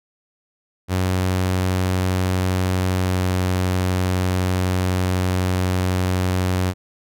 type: tone with pitch glide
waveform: sawtooth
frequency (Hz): 92.5 to 91.97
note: F#2 to F#2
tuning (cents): 0 to -10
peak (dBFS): -14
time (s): 0.88-6.74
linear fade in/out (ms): 50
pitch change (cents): -10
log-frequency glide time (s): 2.92-3.29
effects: none